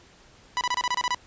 sawtooth tone bursts, 987.8 Hz, B5, in tune, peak -19 dBFS, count 9, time 0.57-1.146 s, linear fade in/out 0 ms, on 40 ms, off 27 ms, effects pink hiss -54 dBFS RMS until 1.26 s + resampled to 16000 Hz

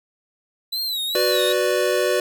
45% pulse tone with vibrato, 3951 Hz, B7, in tune, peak -22 dBFS, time 0.72-1.53 s, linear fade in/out 10 ms, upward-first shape sine, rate 2.4 Hz, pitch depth 110 cents each way
square chord, B minor, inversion second, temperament equal, 370 / 493.9 / 587.3 Hz, F#4 / B4 / D5, 0 / 0 / 0 cents, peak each -23 dBFS, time 1.15-2.2 s, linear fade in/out 2 ms
effects none

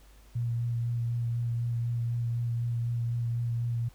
sine tone with vibrato, 118.1 Hz, A#2, 23 cents sharp, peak -27 dBFS, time 0.35-3.89 s, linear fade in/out 10 ms, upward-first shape sine, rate 4 Hz, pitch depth 15 cents each way, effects added 50 Hz sine -53 dBFS peak until 3.94 s + pink hiss -61 dBFS RMS until 3.94 s

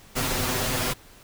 pink noise with comb filter, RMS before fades -26 dBFS, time 0.15-0.94 s, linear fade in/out 20 ms, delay 7.9 ms, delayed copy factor +0.9, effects pink hiss -51 dBFS RMS until 1.23 s

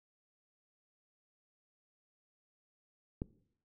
click, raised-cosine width 3 ms, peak -23 dBFS, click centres 3.219 s, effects noise-tail reverb RT60 0.7 s tail -20 dB re dry

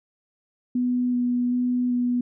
sine tone with vibrato, 246.3 Hz, B3, 5 cents flat, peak -20 dBFS, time 0.75-2.21 s, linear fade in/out 5 ms, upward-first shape square, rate 1.3 Hz, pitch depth 9 cents each way, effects none

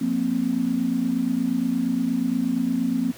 sine chord, F suspended fourth, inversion none, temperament equal with one note detuned, 177.15 / 233.1 / 261.6 Hz, F3 / Bb3 / C4, +25 / 0 / 0 cents, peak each -29 / -24 / -23 dBFS, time 0.01-3.12 s, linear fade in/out 5 ms, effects pink hiss -44 dBFS RMS until 3.17 s + high-pass 100 Hz 12 dB/octave

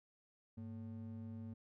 triangle ring-modulated tone, 164.81 Hz, E3, in tune, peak -40 dBFS, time 0.57-1.54 s, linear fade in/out 10 ms, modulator 63.4 Hz, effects none

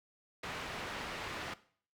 white low-pass noise, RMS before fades -42 dBFS, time 0.43-1.54 s, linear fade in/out 5 ms, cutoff 2300 Hz, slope 12 dB/octave, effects noise-tail reverb RT60 0.5 s tail -17 dB re dry

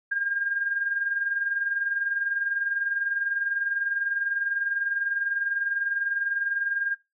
sine tone with tremolo, 1612 Hz, G6, 48 cents sharp, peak -22 dBFS, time 0.11-6.95 s, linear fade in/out 10 ms, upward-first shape sine, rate 20 Hz, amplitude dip 60%, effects noise-tail reverb RT60 0.2 s tail -17 dB re dry

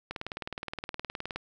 click train, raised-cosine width 0.3 ms, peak -19 dBFS, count 25, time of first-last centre 0.11-1.36 s, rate 19.2 Hz, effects none

